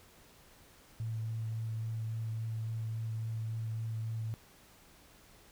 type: tone with vibrato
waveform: sine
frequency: 111.9 Hz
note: A2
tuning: 30 cents sharp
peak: -34 dBFS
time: 1-4.34 s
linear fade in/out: 0 ms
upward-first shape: sine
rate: 3.6 Hz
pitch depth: 11 cents each way
effects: pink hiss -60 dBFS RMS until 5.51 s